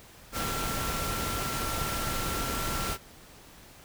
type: tone in noise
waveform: sine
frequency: 1357 Hz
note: E6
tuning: 50 cents sharp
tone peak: -36 dBFS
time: 0.32-2.98 s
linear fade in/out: 50 ms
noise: pink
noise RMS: -32 dBFS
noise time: 0.32-2.98 s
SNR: -7 dB
effects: pink hiss -52 dBFS RMS until 3.84 s

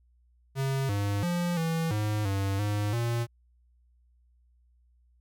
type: tone with pitch steps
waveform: square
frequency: 135.2 / 101.2 / 174.5 / 163.7 / 106 / 98 / 103.8 / 117.8 Hz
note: C#3 / G#2 / F3 / E3 / G#2 / G2 / G#2 / A#2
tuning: -43 / -44 / -1 / -12 / +36 / 0 / 0 / +19 cents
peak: -27 dBFS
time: 0.55-3.27 s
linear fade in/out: 50 ms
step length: 340 ms
effects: added 60 Hz sine -61 dBFS peak until 5.2 s

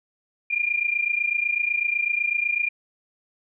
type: tone pair together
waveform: sine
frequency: 2391 / 2419 Hz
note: D7 / D#7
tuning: +30 / -49 cents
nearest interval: unison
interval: 21 cents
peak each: -24 dBFS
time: 0.5-2.69 s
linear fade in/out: 10 ms
effects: none

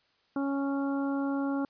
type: harmonic tone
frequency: 277.2 Hz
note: C#4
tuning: in tune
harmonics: 1 / 2 / 3 / 4 / 5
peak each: -28 / -38 / -40 / -43 / -42 dBFS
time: 0.36-1.65 s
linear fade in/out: 2 ms
effects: white hiss -69 dBFS RMS until 1.69 s + resampled to 11025 Hz

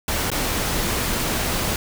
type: noise with dropouts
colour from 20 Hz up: pink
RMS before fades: -23 dBFS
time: 0.08-1.76 s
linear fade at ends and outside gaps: 1 ms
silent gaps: 0.302-0.316 s
effects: none

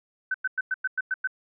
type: tone bursts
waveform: sine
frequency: 1522 Hz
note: F#6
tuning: 48 cents sharp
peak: -23 dBFS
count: 8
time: 0.31-1.274 s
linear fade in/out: 5 ms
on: 33 ms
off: 100 ms
effects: none

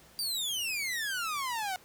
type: exponential sweep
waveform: sawtooth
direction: down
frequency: 4775 to 725 Hz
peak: -28 dBFS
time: 0.19-1.76 s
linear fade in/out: 0 ms
effects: pink hiss -57 dBFS RMS until 1.84 s + high-pass 60 Hz 12 dB/octave

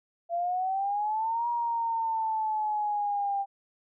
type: exponential two-way sweep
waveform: sine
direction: up then down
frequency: 677 to 953 to 790 Hz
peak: -26 dBFS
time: 0.29-3.46 s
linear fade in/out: 50 ms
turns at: 1.48 s
effects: none

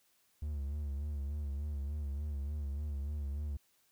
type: tone with vibrato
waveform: triangle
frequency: 72.1 Hz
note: D2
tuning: 31 cents flat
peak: -33 dBFS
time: 0.42-3.57 s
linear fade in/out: 5 ms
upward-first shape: sine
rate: 3.4 Hz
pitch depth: 73 cents each way
effects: white hiss -72 dBFS RMS until 3.91 s

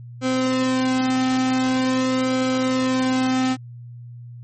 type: tone with flanger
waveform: sawtooth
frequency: 258.6 Hz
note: C4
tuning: 20 cents flat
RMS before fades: -20 dBFS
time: 0.21-3.57 s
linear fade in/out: 50 ms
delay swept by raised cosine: 1.1 to 1.86 ms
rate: 0.45 Hz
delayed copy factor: -0.65
effects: added 120 Hz sine -35 dBFS peak until 4.43 s + MP3 32 kbps

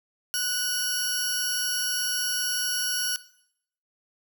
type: tone pair together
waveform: 15% pulse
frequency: 1481 / 5592 Hz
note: F#6 / F8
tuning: +1 / +1 cents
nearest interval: octave + major seventh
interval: 2300 cents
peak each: -22 dBFS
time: 0.34-3.16 s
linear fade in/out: 0 ms
effects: noise-tail reverb RT60 0.7 s tail -18 dB re dry

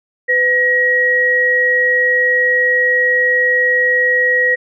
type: tone pair together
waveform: sine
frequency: 501.5 / 1900 Hz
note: B4 / A#6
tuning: +26 / +33 cents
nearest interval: octave + major seventh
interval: 2307 cents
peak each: -18 / -11 dBFS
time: 0.28-4.56 s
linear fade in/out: 20 ms
effects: none

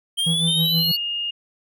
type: exponential sweep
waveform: square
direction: up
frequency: 3136 to 4435 Hz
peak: -20 dBFS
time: 0.17-0.97 s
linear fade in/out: 20 ms
type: tone with tremolo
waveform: triangle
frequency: 164.81 Hz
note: E3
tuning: in tune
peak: -17 dBFS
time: 0.26-0.92 s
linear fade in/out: 10 ms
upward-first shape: sine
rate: 6.3 Hz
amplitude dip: 70%
type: tone with pitch glide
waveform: sine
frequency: 3096 to 2839 Hz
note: G7 to F7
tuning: -22 to +28 cents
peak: -23 dBFS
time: 0.47-1.31 s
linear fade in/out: 10 ms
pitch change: -150 cents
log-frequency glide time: 0.6-0.98 s
effects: none

